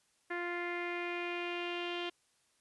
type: tone with low-pass filter sweep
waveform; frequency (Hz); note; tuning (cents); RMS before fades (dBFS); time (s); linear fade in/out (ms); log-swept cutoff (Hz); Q
sawtooth; 349.2; F4; 0; -38; 0.3-2.1; 10; 1900 to 3100; 4.8
effects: white hiss -73 dBFS RMS until 2.6 s + resampled to 24000 Hz